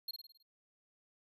square tone with echo, 4237 Hz, C8, 21 cents sharp, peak -38 dBFS, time 0.08-0.11 s, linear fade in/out 5 ms, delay 53 ms, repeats 6, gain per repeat -5 dB, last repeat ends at 0.428 s, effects none

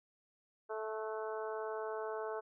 harmonic tone with a mistuned harmonic, 218.4 Hz, A3, 13 cents flat, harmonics 2 / 3 / 4 / 5 / 6 / 7, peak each -40 / -44 / -46 / -48 / -50 / -51 dBFS, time 0.69-2.41 s, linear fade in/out 20 ms, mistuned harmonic 7, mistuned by -24 cents, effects none

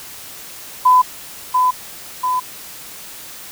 sine tone with echo, 1006 Hz, B5, 32 cents sharp, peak -7 dBFS, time 0.85-1.02 s, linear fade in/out 10 ms, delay 690 ms, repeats 2, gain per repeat -4 dB, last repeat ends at 2.4 s, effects white hiss -35 dBFS RMS until 3.51 s

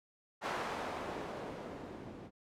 blue noise with low-pass filter sweep, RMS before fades -42 dBFS, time 0.41-2.31 s, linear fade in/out 50 ms, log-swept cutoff 1000 to 260 Hz, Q 0.84, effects none

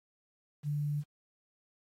sine tone with quantisation, 146.9 Hz, D3, 1 cent sharp, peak -30 dBFS, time 0.63-1.04 s, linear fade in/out 50 ms, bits 10, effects AAC 48 kbps

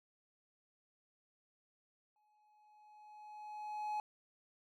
triangle tone with exponential growth, 845 Hz, G#5, 30 cents sharp, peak -33 dBFS, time 2.16-4 s, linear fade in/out 1 ms, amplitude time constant 400 ms, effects none

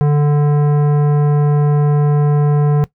triangle tone with tanh clipping, 146.83 Hz, D3, in tune, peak -11 dBFS, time 0.01-2.84 s, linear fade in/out 0 ms, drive 18 dB, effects noise-tail reverb RT60 0.1 s tail -18 dB re dry

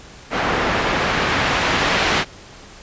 white noise with low-pass filter sweep, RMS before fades -19 dBFS, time 0.3-2.25 s, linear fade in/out 50 ms, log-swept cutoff 1500 to 2800 Hz, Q 0.7, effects pink hiss -41 dBFS RMS until 2.82 s + resampled to 16000 Hz

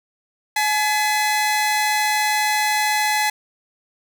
sawtooth tone pair together, 849 / 2019 Hz, G#5 / B6, +38 / +38 cents, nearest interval octave + minor third, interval 1500 cents, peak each -15 / -19 dBFS, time 0.56-3.3 s, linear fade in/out 5 ms, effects none

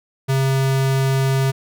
square tone, 134.3 Hz, C3, 46 cents sharp, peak -16 dBFS, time 0.28-1.52 s, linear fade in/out 20 ms, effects none

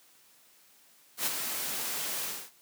white noise with ADSR envelope, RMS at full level -28 dBFS, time 1.17-2.51 s, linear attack 92 ms, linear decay 27 ms, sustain -6 dB, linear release 270 ms, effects white hiss -61 dBFS RMS until 2.61 s + high-pass 150 Hz 12 dB/octave

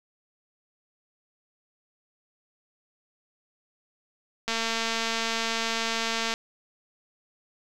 click train, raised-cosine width 0.2 ms, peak -11 dBFS, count 423, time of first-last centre 4.48-6.339 s, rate 227 Hz, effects none

